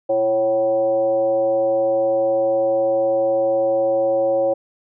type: tone with frequency modulation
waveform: sine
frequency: 550 Hz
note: C#5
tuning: 14 cents flat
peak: -15 dBFS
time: 0.09-4.54 s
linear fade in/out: 10 ms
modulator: 212 Hz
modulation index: 0.57
effects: none